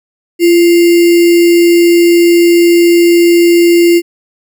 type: tone with sample-and-hold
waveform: sine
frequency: 343 Hz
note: F4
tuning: 31 cents flat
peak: -3 dBFS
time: 0.39-4.02 s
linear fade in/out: 50 ms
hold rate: 2450 Hz
effects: none